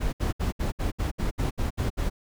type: noise bursts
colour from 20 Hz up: brown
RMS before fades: -26 dBFS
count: 11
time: 0-2.1 s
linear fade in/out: 20 ms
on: 130 ms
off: 67 ms
effects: none